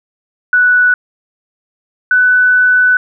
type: tone pair in turn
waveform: sine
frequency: 1480 / 1495.5 Hz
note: F#6 / F#6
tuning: 0 / +18 cents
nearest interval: unison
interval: 18 cents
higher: second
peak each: -6 dBFS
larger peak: neither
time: 0.53-0.94 / 2.11-2.97 s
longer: second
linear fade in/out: 2 ms
effects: none